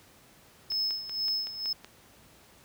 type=tone with tremolo; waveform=triangle; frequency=5200 Hz; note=E8; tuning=24 cents flat; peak=-25 dBFS; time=0.7-1.73 s; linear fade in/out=5 ms; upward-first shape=sine; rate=2.1 Hz; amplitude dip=75%
type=click train; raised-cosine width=0.2 ms; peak=-26 dBFS; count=7; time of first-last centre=0.72-1.846 s; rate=5.33 Hz
effects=pink hiss -57 dBFS RMS until 2.64 s + high-pass 60 Hz 12 dB/octave